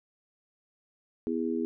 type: harmonic tone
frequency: 82.1 Hz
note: E2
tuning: 6 cents flat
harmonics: 3 / 4 / 5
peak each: -31 / -32 / -33 dBFS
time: 1.27-1.65 s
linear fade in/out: 0 ms
effects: none